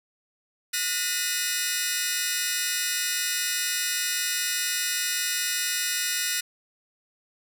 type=tone cluster; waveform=10% pulse; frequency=1448 / 1825 / 1999 / 2510 Hz; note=F#6 / A#6 / B6 / D#7; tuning=-38 / -37 / +20 / +15 cents; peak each=-22 dBFS; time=0.73-6.41 s; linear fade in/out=10 ms; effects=none